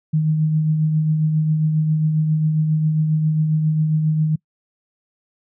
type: tone with tremolo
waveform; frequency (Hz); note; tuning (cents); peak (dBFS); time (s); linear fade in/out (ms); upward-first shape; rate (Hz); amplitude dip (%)
sine; 155.56; D#3; 0; -13; 0.13-4.36; 10; triangle; 7.4; 40
effects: noise-tail reverb RT60 0.1 s tail -26 dB re dry